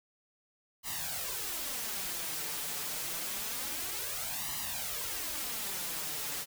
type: noise with flanger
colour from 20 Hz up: white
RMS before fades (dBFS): -37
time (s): 0.83-6.46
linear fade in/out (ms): 50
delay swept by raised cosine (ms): 1 to 6.9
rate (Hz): 0.27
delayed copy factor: +0.75
effects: none